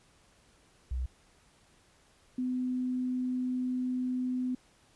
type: tone pair in turn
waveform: sine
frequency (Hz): 63.2 / 252.8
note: B1 / B3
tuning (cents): +41 / +41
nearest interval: 2 octaves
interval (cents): 2400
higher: second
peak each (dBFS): -30 / -29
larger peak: second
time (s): 0.91-1.06 / 2.38-4.55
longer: second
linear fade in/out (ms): 5
effects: pink hiss -64 dBFS RMS until 4.95 s + resampled to 24000 Hz